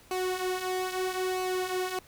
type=tone with flanger; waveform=sawtooth; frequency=370 Hz; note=F#4; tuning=in tune; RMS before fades=-31 dBFS; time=0.11-1.99 s; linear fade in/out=2 ms; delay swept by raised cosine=0.57 to 6.17 ms; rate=0.77 Hz; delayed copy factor=-0.6; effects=pink hiss -56 dBFS RMS until 2.07 s